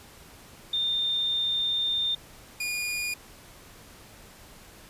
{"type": "tone pair in turn", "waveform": ["sine", "sawtooth"], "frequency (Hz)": [3618, 2437], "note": ["A7", "D#7"], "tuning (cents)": [48, -37], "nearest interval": "perfect fifth", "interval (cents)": 685, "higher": "first", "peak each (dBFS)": [-24, -25], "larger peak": "first", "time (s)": [[0.73, 2.15], [2.6, 3.14]], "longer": "first", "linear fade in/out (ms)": 5, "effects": ["pink hiss -50 dBFS RMS until 4.89 s", "resampled to 32000 Hz"]}